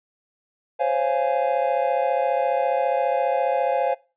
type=chord; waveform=triangle; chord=Db major seventh; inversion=third; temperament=just; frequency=519.7 / 554.4 / 693 / 831.5 Hz; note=C5 / Db5 / F5 / Ab5; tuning=-12 / 0 / -14 / +2 cents; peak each=-23 dBFS; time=0.79-3.95 s; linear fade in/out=20 ms; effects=noise-tail reverb RT60 0.3 s tail -21 dB re dry + resampled to 8000 Hz